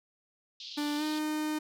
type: band-pass noise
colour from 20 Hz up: pink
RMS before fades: -44 dBFS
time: 0.6-1.19 s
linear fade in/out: 2 ms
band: 3100 to 5100 Hz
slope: 48 dB/octave
type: tone with pitch glide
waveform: 45% pulse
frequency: 294.4 to 306.2 Hz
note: D4 to D#4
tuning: +4 to -28 cents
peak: -30 dBFS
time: 0.77-1.59 s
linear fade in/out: 10 ms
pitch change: +68 cents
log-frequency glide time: 0.97-1.03 s
effects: none